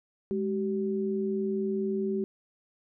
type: tone pair together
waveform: sine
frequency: 207.7 / 383.6 Hz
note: G#3 / G4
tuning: 0 / -37 cents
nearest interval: major seventh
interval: 1063 cents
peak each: -30 / -29 dBFS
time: 0.31-2.24 s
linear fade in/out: 0 ms
effects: none